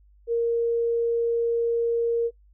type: tone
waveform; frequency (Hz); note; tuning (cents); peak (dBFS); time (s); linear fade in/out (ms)
sine; 466.2; A#4; 0; -20; 0.27-2.31; 50
effects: noise-tail reverb RT60 0.1 s tail -21 dB re dry + added 50 Hz sine -53 dBFS peak until 2.53 s